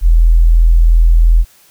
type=tone; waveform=sine; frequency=41.43 Hz; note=E1; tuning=9 cents sharp; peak=-4 dBFS; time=0.01-1.45 s; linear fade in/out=50 ms; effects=white hiss -47 dBFS RMS until 1.7 s